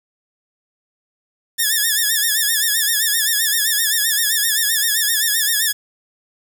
5% pulse tone with vibrato, 1754 Hz, A6, 6 cents flat, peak -5 dBFS, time 1.58-5.73 s, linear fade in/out 20 ms, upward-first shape sine, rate 7.7 Hz, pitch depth 98 cents each way, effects 7-bit

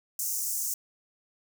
pink high-pass noise, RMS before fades -31 dBFS, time 0.19-0.74 s, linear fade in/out 2 ms, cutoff 5900 Hz, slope 48 dB/octave, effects none

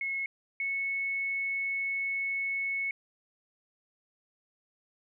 sine tone pair in turn, 2181 / 2203 Hz, C#7 / C#7, -29 / -11 cents, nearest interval unison, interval 18 cents, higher second, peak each -30 / -29 dBFS, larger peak second, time 0.01-0.26 / 0.6-2.91 s, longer second, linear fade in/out 2 ms, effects none

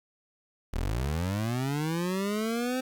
25% pulse linear sweep, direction up, 34 to 260.8 Hz, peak -24 dBFS, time 0.73-2.81 s, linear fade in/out 10 ms, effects 10-bit

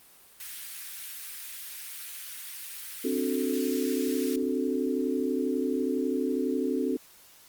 white high-pass noise, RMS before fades -40 dBFS, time 0.4-4.36 s, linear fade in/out 2 ms, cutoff 1500 Hz, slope 24 dB/octave
sine chord, D dominant seventh, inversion third, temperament equal, 261.6 / 293.7 / 370 / 440 Hz, C4 / D4 / F#4 / A4, 0 / 0 / 0 / 0 cents, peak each -29 / -32 / -32 / -32 dBFS, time 3.04-6.97 s, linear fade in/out 10 ms
effects white hiss -55 dBFS RMS until 7.48 s + Opus 32 kbps

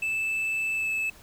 triangle tone with pitch glide, 2632 to 2612 Hz, E7 to E7, -3 to -17 cents, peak -24 dBFS, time 0.02-1.1 s, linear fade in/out 5 ms, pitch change -14 cents, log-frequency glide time 0.75-0.9 s, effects pink hiss -52 dBFS RMS until 1.22 s

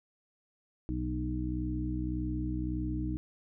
harmonic tone with a mistuned harmonic, 61.74 Hz, B1, in tune, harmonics 1 / 2 / 3 / 4 / 5, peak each -35 / -38 / -41 / -43 / -35 dBFS, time 0.89-3.17 s, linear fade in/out 0 ms, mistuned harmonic 3, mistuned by +16 cents, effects none

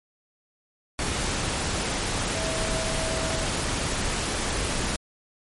sine tone in noise, 646 Hz, E5, 35 cents flat, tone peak -32 dBFS, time 2.35-3.44 s, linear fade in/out 0 ms, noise pink, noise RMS -27 dBFS, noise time 0.99-4.96 s, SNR -8 dB, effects MP3 48 kbps

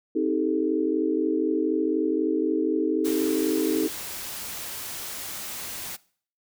sine chord, A half-diminished seventh, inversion first, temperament just, 264 / 316.8 / 396 / 440 Hz, C4 / Eb4 / G4 / A4, +16 / +31 / +18 / 0 cents, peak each -29 / -24 / -29 / -28 dBFS, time 0.15-3.88 s, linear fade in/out 10 ms
white noise, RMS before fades -35 dBFS, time 3.04-5.97 s, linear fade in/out 20 ms
effects noise-tail reverb RT60 0.5 s tail -21 dB re dry

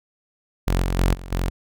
sawtooth tone with level steps, 44.93 Hz, F1, 50 cents sharp, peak -14 / -17 / -12 / -30 / -17 dBFS, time 0.67-1.5 s, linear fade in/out 10 ms, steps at 0.83 / 0.99 / 1.14 / 1.32 s, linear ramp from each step 2 ms, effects none

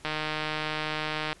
click train, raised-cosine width 0.3 ms, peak -14 dBFS, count 198, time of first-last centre 0.05-1.329 s, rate 154 Hz, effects pink hiss -55 dBFS RMS until 1.4 s + resampled to 24000 Hz

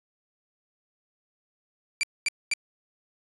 sawtooth tone bursts, 2349 Hz, D7, in tune, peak -19 dBFS, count 3, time 2.01-2.536 s, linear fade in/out 0 ms, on 22 ms, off 230 ms, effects resampled to 24000 Hz

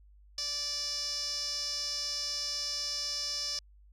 sawtooth tone with band-pass filter, 584 Hz, D5, 10 cents flat, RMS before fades -35 dBFS, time 0.38-3.59 s, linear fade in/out 2 ms, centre 5200 Hz, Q 9.2, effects added 50 Hz sine -55 dBFS peak until 3.92 s

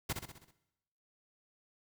pink noise with echo, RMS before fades -34 dBFS, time 0.09-0.13 s, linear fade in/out 10 ms, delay 64 ms, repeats 6, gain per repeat -5 dB, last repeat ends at 0.514 s, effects noise-tail reverb RT60 0.9 s tail -17 dB re dry

